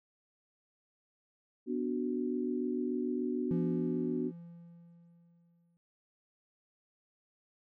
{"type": "chord", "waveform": "sine", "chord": "B minor", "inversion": "none", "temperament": "equal", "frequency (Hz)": [246.9, 293.7, 370], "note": ["B3", "D4", "F#4"], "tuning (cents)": [0, 0, 0], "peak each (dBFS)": [-34, -37, -36], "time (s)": [1.66, 4.32], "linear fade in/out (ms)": 50}
{"type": "tone with exponential decay", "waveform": "triangle", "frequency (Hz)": 170.4, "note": "F3", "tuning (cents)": -42, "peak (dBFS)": -28, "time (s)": [3.51, 5.77], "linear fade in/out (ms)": 0, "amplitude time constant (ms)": 490}
{"effects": []}